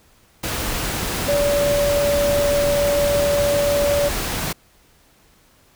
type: tone in noise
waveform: sine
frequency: 575 Hz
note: D5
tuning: 37 cents flat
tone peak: -16 dBFS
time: 1.28-4.09 s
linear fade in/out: 10 ms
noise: pink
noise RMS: -24 dBFS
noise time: 0.43-4.53 s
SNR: +5 dB
effects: pink hiss -55 dBFS RMS until 5.75 s